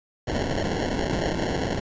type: noise with sample-and-hold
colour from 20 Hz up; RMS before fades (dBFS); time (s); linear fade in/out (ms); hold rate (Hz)
blue; -26; 0.27-1.8; 10; 1225
effects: resampled to 16000 Hz